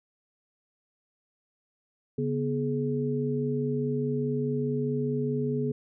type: tone cluster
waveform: sine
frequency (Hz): 139.8 / 244.6 / 421.8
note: C#3 / B3 / G#4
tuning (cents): +15 / -16 / +27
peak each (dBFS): -30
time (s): 2.18-5.72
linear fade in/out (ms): 5
effects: none